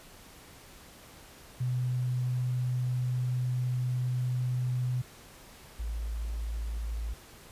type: tone pair in turn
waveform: sine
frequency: 125.3 / 55.61 Hz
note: B2 / A1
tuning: +25 / +19 cents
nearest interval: octave + major second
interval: 1406 cents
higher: first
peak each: -27 / -31 dBFS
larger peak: first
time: 1.6-5.02 / 5.79-7.14 s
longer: first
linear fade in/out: 10 ms
effects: pink hiss -52 dBFS RMS until 7.51 s + resampled to 32000 Hz